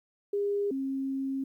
sine tone pair in turn, 405.3 / 269.3 Hz, G#4 / C#4, -42 / -50 cents, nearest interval perfect fifth, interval 708 cents, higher first, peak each -26 / -29 dBFS, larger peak first, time 0.33-0.71 / 0.71-1.44 s, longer second, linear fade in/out 5 ms, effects 11-bit

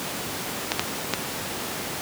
clicks, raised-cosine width 0.2 ms, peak -3 dBFS, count 3, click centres 0.719 / 0.795 / 1.137 s, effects pink hiss -30 dBFS RMS until 2.01 s + high-pass 150 Hz 12 dB/octave

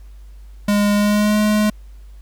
square tone with pitch glide, 205.4 to 211.5 Hz, G#3 to G#3, -19 to +32 cents, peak -14 dBFS, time 0.68-1.7 s, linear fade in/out 5 ms, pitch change +51 cents, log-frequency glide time 0.94-1.39 s, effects added 50 Hz sine -36 dBFS peak until 2.21 s + pink hiss -58 dBFS RMS until 2.21 s

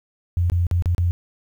sine tone with dropouts, 87.31 Hz, F2, in tune, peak -16 dBFS, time 0.37-1.11 s, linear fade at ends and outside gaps 0 ms, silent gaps 0.499-0.519 / 0.668-0.712 / 0.823-0.858 / 0.948-0.981 s, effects 9-bit

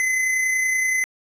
square tone with amplitude modulation, 2039 Hz, C7, 45 cents flat, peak -18 dBFS, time 0-1.04 s, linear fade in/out 0 ms, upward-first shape sine, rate 30.6 Hz, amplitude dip 30%, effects low-pass 12000 Hz 12 dB/octave

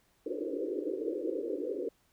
pink band-pass noise, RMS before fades -35 dBFS, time 0.26-1.89 s, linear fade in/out 5 ms, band 290 to 530 Hz, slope 96 dB/octave, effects pink hiss -70 dBFS RMS until 2.12 s

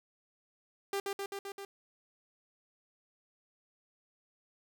sawtooth tone with echo, 396.7 Hz, G4, 21 cents sharp, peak -28 dBFS, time 0.93-1 s, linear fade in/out 2 ms, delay 130 ms, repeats 5, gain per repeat -2 dB, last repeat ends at 1.65 s, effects none

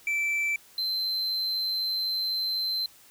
triangle tone pair in turn, 2328 / 4096 Hz, D7 / C8, -16 / -38 cents, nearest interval minor seventh, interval 978 cents, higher second, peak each -23 / -25 dBFS, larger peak first, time 0.07-0.56 / 0.78-2.86 s, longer second, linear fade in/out 2 ms, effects white hiss -55 dBFS RMS until 3.1 s

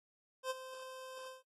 25% pulse tone with ADSR envelope, 519 Hz, C5, 14 cents flat, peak -30 dBFS, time 0.43-1.43 s, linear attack 74 ms, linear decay 26 ms, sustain -13 dB, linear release 140 ms, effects AAC 32 kbps

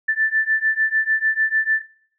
sine beating tone pair, 1760 / 1766.7 Hz, A6 / A6, 0 / +7 cents, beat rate 6.7 Hz, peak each -20 dBFS, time 0.08-1.82 s, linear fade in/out 10 ms, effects noise-tail reverb RT60 0.6 s tail -19 dB re dry

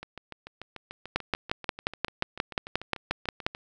two click trains, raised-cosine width 0.3 ms, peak -9 / -23 dBFS, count 14 / 25, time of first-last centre 1.16-3.465 / 0.03-3.549 s, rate 5.64 / 6.82 Hz, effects none

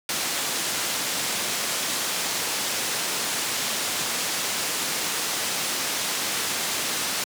white low-pass noise, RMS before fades -27 dBFS, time 0.09-7.24 s, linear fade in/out 2 ms, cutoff 8300 Hz, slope 12 dB/octave, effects high-pass 150 Hz 12 dB/octave

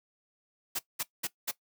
white noise bursts, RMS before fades -32 dBFS, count 4, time 0.75-1.514 s, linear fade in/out 10 ms, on 41 ms, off 200 ms, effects noise-tail reverb RT60 0.1 s tail -18 dB re dry + high-pass 150 Hz 12 dB/octave

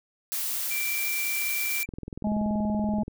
blue noise, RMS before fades -30 dBFS, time 0.32-1.83 s, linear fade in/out 0 ms
triangle tone, 2349 Hz, D7, in tune, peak -28 dBFS, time 0.7-1.86 s, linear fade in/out 20 ms
click train, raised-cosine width 3 ms, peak -23 dBFS, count 26, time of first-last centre 1.89-3.08 s, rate 21 Hz
harmonic tone, 210.6 Hz, G#3, 24 cents sharp, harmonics 1 / 3 / 4, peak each -24 / -34 / -36 dBFS, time 2.24-3.03 s, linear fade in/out 5 ms
effects none

